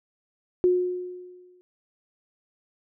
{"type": "tone with exponential decay", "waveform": "sine", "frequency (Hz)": 361.1, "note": "F#4", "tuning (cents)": -42, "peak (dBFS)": -15, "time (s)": [0.64, 1.61], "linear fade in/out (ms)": 0, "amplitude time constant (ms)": 210, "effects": []}